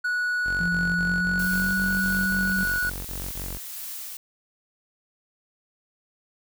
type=tone; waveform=triangle; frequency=1468 Hz; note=F#6; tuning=14 cents flat; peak=-21 dBFS; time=0.04-2.9 s; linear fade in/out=10 ms
type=tone bursts; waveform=sawtooth; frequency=46.25 Hz; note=F#1; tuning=in tune; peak=-29 dBFS; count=12; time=0.45-3.583 s; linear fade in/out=20 ms; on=240 ms; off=23 ms
type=tone with pitch glide; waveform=sine; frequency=174.61 to 191.52 Hz; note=F3 to G3; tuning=0 to -40 cents; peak=-26 dBFS; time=0.6-2.64 s; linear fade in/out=5 ms; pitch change=+160 cents; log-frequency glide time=0.96-1.78 s
type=noise with tremolo; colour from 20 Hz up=blue; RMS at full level=-35 dBFS; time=1.39-4.17 s; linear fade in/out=2 ms; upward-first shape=sine; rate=1.7 Hz; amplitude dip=25%
effects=none